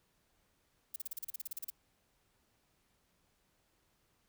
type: noise bursts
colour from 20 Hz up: violet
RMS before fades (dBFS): -40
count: 14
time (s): 0.94-1.702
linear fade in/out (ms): 5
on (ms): 21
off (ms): 36
effects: pink hiss -75 dBFS RMS until 4.28 s